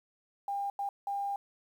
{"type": "tone bursts at uneven times", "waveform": "sine", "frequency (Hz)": 801, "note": "G5", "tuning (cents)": 37, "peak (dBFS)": -31, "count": 3, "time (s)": [[0.48, 0.7], [0.79, 0.89], [1.07, 1.36]], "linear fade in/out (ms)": 2, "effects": ["10-bit"]}